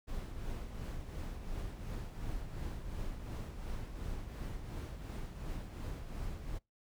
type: noise with tremolo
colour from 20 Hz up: brown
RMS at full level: -39 dBFS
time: 0.07-6.59 s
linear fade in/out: 20 ms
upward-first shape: triangle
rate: 2.8 Hz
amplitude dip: 55%
effects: noise-tail reverb RT60 0.2 s tail -25 dB re dry